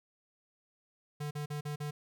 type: tone bursts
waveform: square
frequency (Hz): 147.7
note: D3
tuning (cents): +10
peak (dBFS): -36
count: 5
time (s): 1.2-1.91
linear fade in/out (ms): 10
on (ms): 110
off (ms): 40
effects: none